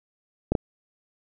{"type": "clicks", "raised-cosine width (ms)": 2, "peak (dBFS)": -8, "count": 2, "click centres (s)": [0.52, 0.552], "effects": []}